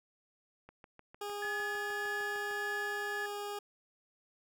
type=click train; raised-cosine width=0.5 ms; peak=-37 dBFS; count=13; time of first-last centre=0.69-2.511 s; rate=6.59 Hz
type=tone; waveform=20% pulse; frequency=410 Hz; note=G#4; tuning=22 cents flat; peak=-33 dBFS; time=1.21-3.59 s; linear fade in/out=5 ms
type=tone with tremolo; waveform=sine; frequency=1700 Hz; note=G#6; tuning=40 cents sharp; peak=-35 dBFS; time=1.42-3.26 s; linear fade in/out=5 ms; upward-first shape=sine; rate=1.7 Hz; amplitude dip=25%
effects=none